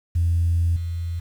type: tone with level steps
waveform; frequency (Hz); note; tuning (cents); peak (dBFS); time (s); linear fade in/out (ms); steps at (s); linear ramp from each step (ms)
sine; 85; F2; -46; -16 / -24; 0.15-1.2; 10; 0.76; 5
effects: tanh soft clip ceiling -12 dBFS + 8-bit